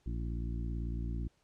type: harmonic tone with a mistuned harmonic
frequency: 58 Hz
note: A#1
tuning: 8 cents flat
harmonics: 1 / 2 / 3 / 4 / 5 / 6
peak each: -35 / -41 / -45 / -47 / -49 / -51 dBFS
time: 0.06-1.28 s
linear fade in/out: 5 ms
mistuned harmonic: 6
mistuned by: -42 cents
effects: pink hiss -73 dBFS RMS until 1.43 s + low-pass 8000 Hz 12 dB/octave